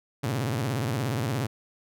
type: tone with vibrato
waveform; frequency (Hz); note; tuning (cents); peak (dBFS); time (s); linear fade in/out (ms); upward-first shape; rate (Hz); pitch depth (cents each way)
sawtooth; 123.47; B2; 0; -22; 0.23-1.47; 10; sine; 17; 280
effects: none